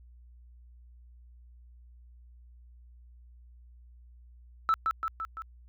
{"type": "tone with echo", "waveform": "sine", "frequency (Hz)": 1316, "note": "E6", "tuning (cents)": -3, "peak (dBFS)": -20, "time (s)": [4.69, 4.74], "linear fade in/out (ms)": 0, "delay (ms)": 170, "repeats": 4, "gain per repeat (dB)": -4, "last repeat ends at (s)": 5.42, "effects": ["tanh soft clip ceiling -19 dBFS", "added 60 Hz sine -51 dBFS peak until 5.68 s"]}